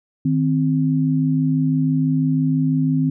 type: tone pair together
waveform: sine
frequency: 155.56 / 261.6 Hz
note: D#3 / C4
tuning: 0 / 0 cents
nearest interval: major sixth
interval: 900 cents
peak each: -18 dBFS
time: 0.25-3.1 s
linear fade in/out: 5 ms
effects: none